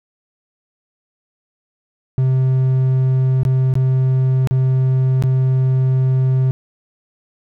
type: tone with dropouts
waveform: triangle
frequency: 130.5 Hz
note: C3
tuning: 4 cents flat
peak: -10 dBFS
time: 2.18-6.51 s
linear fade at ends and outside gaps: 0 ms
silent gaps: 3.433-3.451 / 3.739-3.754 / 4.473-4.51 / 5.224-5.237 s
effects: none